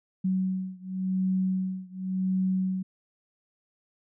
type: beating tone pair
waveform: sine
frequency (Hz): 187 / 187.91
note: F#3 / F#3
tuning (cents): +19 / +27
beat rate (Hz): 0.91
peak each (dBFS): -28 / -29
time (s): 0.24-2.83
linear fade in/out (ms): 10
effects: none